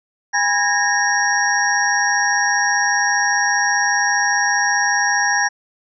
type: tone cluster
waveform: sine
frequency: 815 / 977 / 1653 / 1838 / 5640 Hz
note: G#5 / B5 / G#6 / A#6 / F8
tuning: -33 / -19 / -9 / -25 / +16 cents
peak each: -21 / -27 / -19 / -20 / -22 dBFS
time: 0.33-5.49 s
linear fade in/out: 20 ms
effects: none